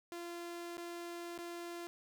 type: tone with dropouts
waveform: sawtooth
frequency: 344.2 Hz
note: F4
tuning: 25 cents flat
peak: -39 dBFS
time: 0.12-1.87 s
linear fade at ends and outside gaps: 0 ms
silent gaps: 0.771-0.779 / 1.378-1.388 s
effects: none